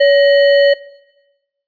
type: tone with sample-and-hold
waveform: sine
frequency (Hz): 564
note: C#5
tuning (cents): +30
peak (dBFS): -6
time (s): 0-0.74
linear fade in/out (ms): 10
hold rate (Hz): 2450
effects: noise-tail reverb RT60 1.0 s tail -20 dB re dry + resampled to 11025 Hz